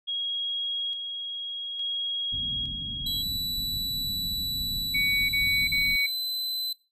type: tone with tremolo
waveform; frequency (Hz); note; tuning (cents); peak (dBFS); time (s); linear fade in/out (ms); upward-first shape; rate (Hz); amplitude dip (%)
sine; 3293; G#7; -15; -27; 0.07-3.23; 20; square; 0.58; 40
type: low-pass noise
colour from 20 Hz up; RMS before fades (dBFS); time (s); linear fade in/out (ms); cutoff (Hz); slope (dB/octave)
pink; -39; 2.32-5.96; 5; 270; 48
type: tone with pitch glide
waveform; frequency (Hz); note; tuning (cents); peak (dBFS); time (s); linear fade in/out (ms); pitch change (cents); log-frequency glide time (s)
45% pulse; 3951 to 4029; B7 to B7; 0 to +34; -27; 3.06-6.73; 5; +34; 5.41-5.84
type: tone bursts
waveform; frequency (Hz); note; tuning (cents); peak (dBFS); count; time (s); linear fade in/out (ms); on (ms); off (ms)
sine; 2250; C#7; +25; -23; 3; 4.94-6.066; 10; 350; 38
effects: noise-tail reverb RT60 0.3 s tail -22 dB re dry + resampled to 32000 Hz